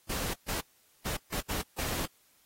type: noise bursts at uneven times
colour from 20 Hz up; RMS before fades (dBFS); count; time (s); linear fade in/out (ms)
pink; -34; 6; 0.09-0.34 / 0.48-0.61 / 1.05-1.17 / 1.32-1.41 / 1.49-1.62 / 1.78-2.06; 10
effects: white hiss -66 dBFS RMS until 2.45 s + AAC 48 kbps